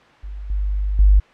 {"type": "tone with level steps", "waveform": "sine", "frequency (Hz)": 49.89, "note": "G1", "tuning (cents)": 31, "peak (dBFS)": [-28, -18, -8], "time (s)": [0.23, 1.2], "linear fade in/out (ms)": 10, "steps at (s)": [0.5, 0.99], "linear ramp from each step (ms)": 2, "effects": ["white hiss -48 dBFS RMS until 1.33 s", "low-pass 2000 Hz 12 dB/octave"]}